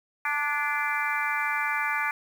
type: harmonic tone with a mistuned harmonic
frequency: 293.7 Hz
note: D4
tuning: in tune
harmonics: 3 / 4 / 5 / 6 / 7 / 8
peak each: -32 / -32 / -32 / -32 / -32 / -32 dBFS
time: 0.25-2.11 s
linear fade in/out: 2 ms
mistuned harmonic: 6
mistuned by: -38 cents
effects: 8-bit